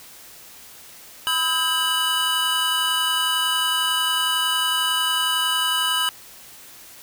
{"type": "tone cluster", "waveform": "square", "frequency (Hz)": [999, 1284, 1601, 2966], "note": ["B5", "E6", "G6", "F#7"], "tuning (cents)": [20, -46, 36, 4], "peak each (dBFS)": [-29, -28, -28, -22], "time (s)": [1.27, 6.09], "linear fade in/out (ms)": 0, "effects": ["white hiss -44 dBFS RMS until 7.02 s"]}